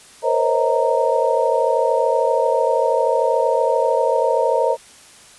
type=tone cluster; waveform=sine; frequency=464.3 / 512 / 545 / 634 / 927 Hz; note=A#4 / C5 / C#5 / D#5 / A#5; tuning=-7 / -38 / -29 / +32 / -10 cents; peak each=-21 dBFS; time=0.22-4.77 s; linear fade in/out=50 ms; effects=white hiss -45 dBFS RMS until 5.38 s + resampled to 24000 Hz

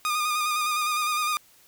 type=tone with vibrato; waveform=sawtooth; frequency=1221 Hz; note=D#6; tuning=33 cents flat; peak=-20 dBFS; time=0.05-1.37 s; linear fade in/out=0 ms; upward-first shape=square; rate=9.8 Hz; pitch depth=26 cents each way; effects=white hiss -57 dBFS RMS until 1.67 s

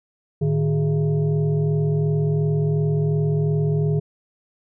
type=tone with frequency modulation; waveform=sine; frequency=152.4 Hz; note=D#3; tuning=36 cents flat; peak=-17 dBFS; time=0.41-4 s; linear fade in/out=10 ms; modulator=262 Hz; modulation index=0.8; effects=none

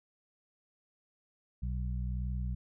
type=harmonic tone; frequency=61.74 Hz; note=B1; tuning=in tune; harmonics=1 / 2 / 3; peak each=-33 / -39 / -43 dBFS; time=1.62-2.55 s; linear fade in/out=10 ms; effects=none

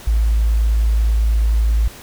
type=tone; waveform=sine; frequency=55 Hz; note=A1; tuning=in tune; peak=-12 dBFS; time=0.07-1.88 s; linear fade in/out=5 ms; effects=pink hiss -38 dBFS RMS until 2.02 s

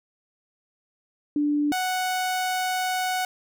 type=tone pair in turn; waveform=sine / sawtooth; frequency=293.7 / 740.1 Hz; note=D4 / F#5; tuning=0 / 0 cents; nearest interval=octave + major third; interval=1600 cents; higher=second; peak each=-20 dBFS; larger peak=neither; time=1.36-1.72 / 1.72-3.25 s; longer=second; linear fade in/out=2 ms; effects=none

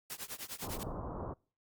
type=noise with tremolo; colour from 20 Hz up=white; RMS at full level=-40 dBFS; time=0.1-0.83 s; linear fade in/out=0 ms; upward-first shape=triangle; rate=9.9 Hz; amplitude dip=100%
type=low-pass noise; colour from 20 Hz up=pink; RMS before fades=-41 dBFS; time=0.62-1.34 s; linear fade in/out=10 ms; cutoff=1200 Hz; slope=48 dB/octave
effects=noise-tail reverb RT60 0.4 s tail -26 dB re dry + Opus 48 kbps

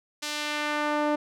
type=tone with band-pass filter sweep; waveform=sawtooth; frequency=297.9 Hz; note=D4; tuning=25 cents sharp; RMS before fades=-28 dBFS; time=0.22-1.16 s; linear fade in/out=10 ms; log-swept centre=5200 to 630 Hz; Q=0.87; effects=none

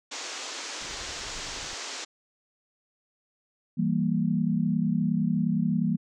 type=band-pass noise; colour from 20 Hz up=white; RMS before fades=-37 dBFS; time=0.11-2.05 s; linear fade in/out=10 ms; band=260 to 7200 Hz; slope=48 dB/octave
type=noise with tremolo; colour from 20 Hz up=brown; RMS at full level=-44 dBFS; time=0.81-1.74 s; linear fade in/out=5 ms; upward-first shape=square; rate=11 Hz; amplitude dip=50%
type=chord; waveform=sine; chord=E diminished; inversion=none; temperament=equal; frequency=164.81 / 196 / 233.1 Hz; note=E3 / G3 / Bb3; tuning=0 / 0 / 0 cents; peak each=-27 dBFS; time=3.77-5.97 s; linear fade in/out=20 ms
effects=none

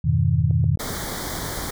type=chord; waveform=sine; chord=F half-diminished seventh; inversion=none; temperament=equal with one note detuned; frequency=86.75 / 103.83 / 123.47 / 155.56 Hz; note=F2 / Ab2 / Cb3 / Eb3; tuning=-11 / 0 / 0 / 0 cents; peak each=-22 / -23 / -21 / -21 dBFS; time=0.04-0.76 s; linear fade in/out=10 ms
type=click train; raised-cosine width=2 ms; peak=-24 dBFS; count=5; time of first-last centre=0.51-1.036 s; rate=7.6 Hz
type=band-stop noise; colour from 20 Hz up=pink; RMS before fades=-29 dBFS; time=0.79-1.71 s; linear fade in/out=10 ms; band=2200 to 3200 Hz; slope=96 dB/octave
effects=none

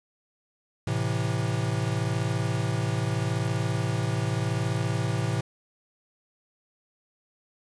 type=chord; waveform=square; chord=A minor; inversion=none; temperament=equal; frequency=110 / 130.81 / 164.81 Hz; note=A2 / C3 / E3; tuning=0 / 0 / 0 cents; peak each=-29 / -30 / -32 dBFS; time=0.87-5.41 s; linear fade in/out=5 ms; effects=resampled to 22050 Hz + 8-bit

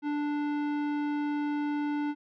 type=tone with tanh clipping; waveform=sine; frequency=293.7 Hz; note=D4; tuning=in tune; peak=-30 dBFS; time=0.02-2.15 s; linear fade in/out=50 ms; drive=16 dB; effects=none

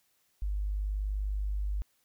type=tone; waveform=sine; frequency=50.4 Hz; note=G1; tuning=49 cents sharp; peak=-29 dBFS; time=0.42-1.82 s; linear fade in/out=0 ms; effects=white hiss -72 dBFS RMS until 2.04 s

